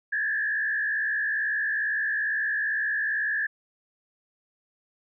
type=tone with frequency modulation; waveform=sine; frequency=1708 Hz; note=G#6; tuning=48 cents sharp; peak=-24 dBFS; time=0.12-3.47 s; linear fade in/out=10 ms; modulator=62.3 Hz; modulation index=1.2; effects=none